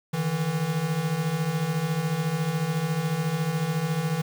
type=beating tone pair; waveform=square; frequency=148.7 / 162.7 Hz; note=D3 / E3; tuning=+22 / -22 cents; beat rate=14 Hz; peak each=-31 / -26 dBFS; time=0.13-4.22 s; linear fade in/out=10 ms; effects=8-bit